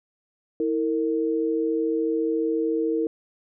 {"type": "tone pair together", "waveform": "sine", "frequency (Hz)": [323.6, 457.6], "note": ["E4", "A#4"], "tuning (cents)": [-32, -32], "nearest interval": "tritone", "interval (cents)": 600, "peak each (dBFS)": -24, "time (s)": [0.6, 3.07], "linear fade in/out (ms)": 2, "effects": []}